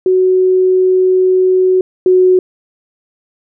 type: tone pair in turn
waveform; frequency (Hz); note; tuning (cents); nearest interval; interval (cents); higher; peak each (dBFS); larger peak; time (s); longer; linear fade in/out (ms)
sine; 371.4 / 368.6; F#4 / F#4; +7 / -7; unison; 14; first; -7 / -5; second; 0.06-1.81 / 2.06-2.39; first; 2
effects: none